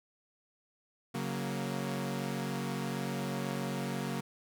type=chord; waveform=sawtooth; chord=F# major; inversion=second; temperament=equal; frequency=138.59 / 185 / 233.1 Hz; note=C#3 / F#3 / A#3; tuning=0 / 0 / 0 cents; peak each=-34 dBFS; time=1.14-4.21 s; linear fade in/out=10 ms; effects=none